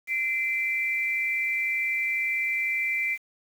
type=tone pair together; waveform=sine; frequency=2059 / 2349 Hz; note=C7 / D7; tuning=-28 / 0 cents; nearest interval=major second; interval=228 cents; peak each=-27 dBFS; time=0.07-3.18 s; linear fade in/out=50 ms; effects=8-bit